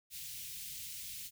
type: band-stop noise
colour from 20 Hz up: white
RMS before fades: -45 dBFS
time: 0.1-1.31 s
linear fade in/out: 50 ms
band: 160 to 2400 Hz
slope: 24 dB/octave
effects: none